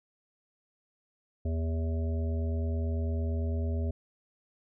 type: harmonic tone with a mistuned harmonic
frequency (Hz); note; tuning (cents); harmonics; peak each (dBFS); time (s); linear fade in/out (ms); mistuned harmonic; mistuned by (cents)
81; E2; -30; 1 / 3 / 5 / 7 / 8; -28 / -38 / -42 / -45 / -46; 1.45-3.91; 5; 8; +21
effects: none